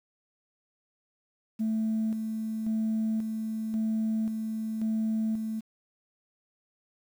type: tone with tremolo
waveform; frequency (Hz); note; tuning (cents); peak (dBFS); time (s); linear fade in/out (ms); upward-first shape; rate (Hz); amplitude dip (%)
sine; 220; A3; 0; -24; 1.59-5.61; 20; square; 0.93; 45
effects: tanh soft clip ceiling -22 dBFS + 9-bit